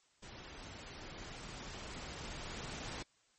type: noise with level ramp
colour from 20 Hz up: pink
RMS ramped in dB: -51 to -43 dBFS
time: 0.22-3.03 s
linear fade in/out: 10 ms
effects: white hiss -72 dBFS RMS until 3.38 s + MP3 32 kbps

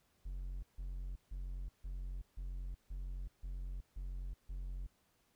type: tone bursts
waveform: triangle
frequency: 45.24 Hz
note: F#1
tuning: 38 cents flat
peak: -38 dBFS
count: 9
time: 0.25-4.87 s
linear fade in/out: 10 ms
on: 380 ms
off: 150 ms
effects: pink hiss -75 dBFS RMS until 5.35 s

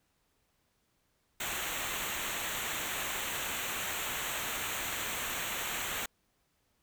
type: noise with comb filter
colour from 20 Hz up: pink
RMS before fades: -36 dBFS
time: 1.4-6.06 s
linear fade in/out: 5 ms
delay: 0.2 ms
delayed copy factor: -0.8
effects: pink hiss -75 dBFS RMS until 6.82 s

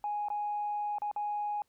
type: tone with dropouts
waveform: sine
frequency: 830.6 Hz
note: G#5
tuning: in tune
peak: -30 dBFS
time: 0.04-1.62 s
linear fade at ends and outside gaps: 1 ms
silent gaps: 0.285-0.302 / 0.984-1.019 / 1.114-1.162 s
effects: tanh soft clip ceiling -26 dBFS + pink hiss -75 dBFS RMS until 1.68 s

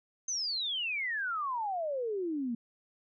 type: exponential sweep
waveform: sine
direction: down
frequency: 6330 to 225.4 Hz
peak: -31 dBFS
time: 0.28-2.55 s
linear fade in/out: 5 ms
effects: none

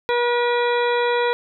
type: harmonic tone with a mistuned harmonic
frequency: 481.7 Hz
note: B4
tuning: 43 cents flat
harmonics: 1 / 2 / 3 / 4 / 5 / 7 / 8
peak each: -19 / -23 / -28 / -29 / -31 / -33 / -34 dBFS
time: 0.09-1.33 s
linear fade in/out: 0 ms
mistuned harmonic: 8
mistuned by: +29 cents
effects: none

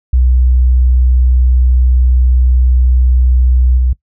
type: tone with level steps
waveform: sine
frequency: 62.6 Hz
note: B1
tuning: 24 cents sharp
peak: -6 / -8 dBFS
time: 0.13-3.93 s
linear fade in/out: 5 ms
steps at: 3.77 s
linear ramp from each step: 10 ms
effects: noise-tail reverb RT60 0.1 s tail -20 dB re dry

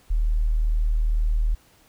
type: tone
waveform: sine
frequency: 38.89 Hz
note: D#1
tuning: in tune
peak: -18 dBFS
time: 0.1-1.55 s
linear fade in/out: 10 ms
effects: pink hiss -57 dBFS RMS until 1.88 s

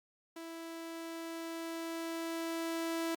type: tone with level ramp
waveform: sawtooth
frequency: 330.1 Hz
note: E4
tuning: 2 cents sharp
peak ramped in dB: -40 to -29 dBFS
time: 0.36-3.15 s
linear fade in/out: 5 ms
effects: Opus 48 kbps

